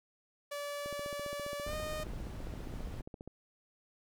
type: tone with pitch glide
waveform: sawtooth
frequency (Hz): 577 to 614.9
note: D5 to D#5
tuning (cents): -31 to -21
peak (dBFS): -34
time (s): 0.51-2.04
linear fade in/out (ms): 10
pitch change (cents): +110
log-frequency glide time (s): 1.63-1.75
type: click train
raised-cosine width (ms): 2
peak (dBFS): -32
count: 37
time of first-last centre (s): 0.86-3.276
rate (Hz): 14.9
type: noise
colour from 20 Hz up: brown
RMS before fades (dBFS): -42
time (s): 1.66-3.02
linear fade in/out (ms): 20
effects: none